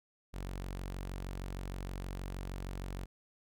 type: tone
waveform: sawtooth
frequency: 46.4 Hz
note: F#1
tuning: 6 cents sharp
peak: -35 dBFS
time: 0.33-3.06 s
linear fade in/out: 20 ms
effects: none